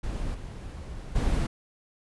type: noise with level steps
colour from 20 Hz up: brown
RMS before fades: -32 / -38 / -25 dBFS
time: 0.03-1.47 s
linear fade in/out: 10 ms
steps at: 0.34 / 1.15 s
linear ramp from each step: 10 ms
effects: resampled to 24000 Hz